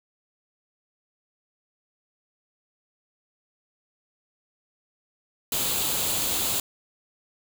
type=noise with comb filter; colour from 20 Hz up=white; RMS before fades=-26 dBFS; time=5.52-6.6 s; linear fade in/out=2 ms; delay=0.27 ms; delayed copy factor=+0.5; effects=none